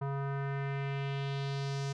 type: tone with low-pass filter sweep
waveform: square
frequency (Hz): 138.59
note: C#3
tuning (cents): 0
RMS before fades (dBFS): -35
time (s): 0.01-1.93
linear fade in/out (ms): 10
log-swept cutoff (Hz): 1100 to 6300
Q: 2
effects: none